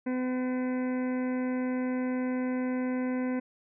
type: harmonic tone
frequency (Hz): 253.7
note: B3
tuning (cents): +47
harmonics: 1 / 2 / 3 / 4 / 6 / 7 / 8 / 9 / 10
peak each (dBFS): -28 / -36 / -46 / -45 / -46 / -53 / -47 / -55 / -56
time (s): 0.06-3.4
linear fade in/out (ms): 10
effects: none